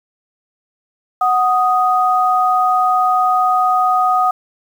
sine tone pair together, 740 / 1244.5 Hz, F#5 / D#6, 0 / 0 cents, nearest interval major sixth, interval 900 cents, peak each -14 dBFS, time 1.21-4.31 s, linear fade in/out 5 ms, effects 7-bit

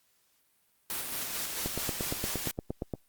white noise with tremolo, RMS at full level -34 dBFS, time 0.9-2.51 s, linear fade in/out 0 ms, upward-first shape square, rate 4.5 Hz, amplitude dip 30%
click train, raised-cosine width 2 ms, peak -19 dBFS, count 12, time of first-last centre 1.66-2.938 s, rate 8.61 Hz
effects white hiss -70 dBFS RMS until 3.08 s + Opus 48 kbps

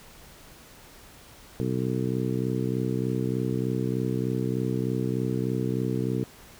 harmonic tone, 63.3 Hz, B1, 43 cents sharp, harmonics 2 / 3 / 4 / 5 / 6 / 7, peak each -29 / -31 / -32 / -33 / -34 / -34 dBFS, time 1.6-6.24 s, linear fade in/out 0 ms, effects pink hiss -50 dBFS RMS until 6.59 s

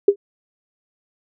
sine tone with exponential decay, 402.2 Hz, G4, 44 cents sharp, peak -4 dBFS, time 0.08-0.16 s, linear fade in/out 5 ms, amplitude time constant 16 ms, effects none

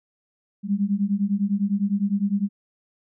sine beating tone pair, 196 / 205.9 Hz, G3 / G#3, 0 / -15 cents, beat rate 9.9 Hz, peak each -23 dBFS, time 0.63-2.49 s, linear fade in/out 50 ms, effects none

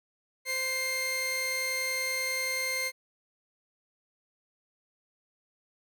sawtooth tone pair together, 519.4 / 2108 Hz, C5 / C7, -13 / +12 cents, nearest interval 2 octaves, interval 2425 cents, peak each -34 / -26 dBFS, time 0.45-2.92 s, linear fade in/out 50 ms, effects none

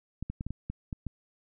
clicks, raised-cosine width 5 ms, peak -22 dBFS, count 8, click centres 0.226 / 0.3 / 0.409 / 0.466 / 0.506 / 0.7 / 0.928 / 1.067 s, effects none

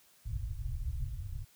pink low-pass noise, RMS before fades -37 dBFS, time 0.25-1.45 s, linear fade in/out 20 ms, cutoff 130 Hz, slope 96 dB/octave, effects white hiss -64 dBFS RMS until 1.55 s

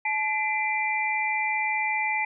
sine tone cluster, 862 / 2030 / 2365 Hz, A5 / B6 / D7, -36 / +47 / +12 cents, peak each -28 dBFS, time 0.05-2.25 s, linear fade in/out 5 ms, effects none

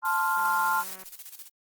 sine chord, F major, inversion first, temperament equal, 880 / 1046.5 / 1396.9 Hz, A5 / C6 / F6, 0 / 0 / 0 cents, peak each -27 dBFS, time 0.02-0.84 s, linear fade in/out 50 ms
blue noise, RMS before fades -38 dBFS, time 0.05-0.94 s, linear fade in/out 2 ms
click train, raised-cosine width 0.5 ms, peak -34 dBFS, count 126, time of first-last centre 0.37-1.035 s, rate 188 Hz
blue noise with tremolo, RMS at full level -42 dBFS, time 0.59-1.5 s, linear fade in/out 50 ms, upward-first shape square, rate 15 Hz, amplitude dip 70%
effects Opus 24 kbps

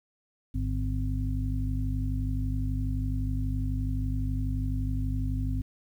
harmonic tone with a mistuned harmonic, 51.91 Hz, G#1, in tune, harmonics 1 / 2 / 3 / 5, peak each -29 / -31 / -39 / -35 dBFS, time 0.54-5.62 s, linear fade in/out 10 ms, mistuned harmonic 3, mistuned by -57 cents, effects 10-bit

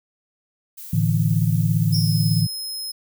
violet noise, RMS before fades -37 dBFS, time 0.77-2.42 s, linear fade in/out 10 ms
sine chord, A suspended fourth, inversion none, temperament equal, 110 / 146.83 / 164.81 Hz, A2 / D3 / E3, 0 / 0 / 0 cents, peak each -20 / -22 / -20 dBFS, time 0.93-2.47 s, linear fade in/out 5 ms
sawtooth tone, 5140 Hz, E8, 45 cents flat, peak -25 dBFS, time 1.92-2.92 s, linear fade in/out 10 ms
sine tone with exponential decay, 5520 Hz, F8, 21 cents flat, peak -23 dBFS, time 1.94-2.29 s, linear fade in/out 5 ms, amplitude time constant 76 ms
effects none

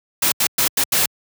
white noise bursts at uneven times, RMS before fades -17 dBFS, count 5, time 0.22-0.32 / 0.4-0.47 / 0.58-0.68 / 0.77-0.84 / 0.92-1.06 s, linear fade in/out 5 ms, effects high-pass 80 Hz 12 dB/octave

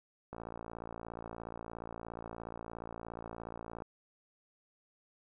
click train, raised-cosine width 1 ms, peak -29 dBFS, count 200, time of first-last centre 0.33-3.821 s, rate 57 Hz, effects none

